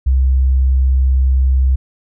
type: tone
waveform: sine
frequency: 65.41 Hz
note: C2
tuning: in tune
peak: -9 dBFS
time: 0.06-1.76 s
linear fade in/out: 10 ms
effects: none